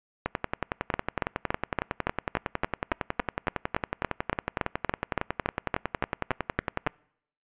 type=two click trains; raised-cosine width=0.5 ms; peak=-11 / -9 dBFS; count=73 / 22; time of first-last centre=0.26-6.866 / 0.94-6.872 s; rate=10.9 / 3.54 Hz; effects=noise-tail reverb RT60 0.7 s tail -26 dB re dry + resampled to 8000 Hz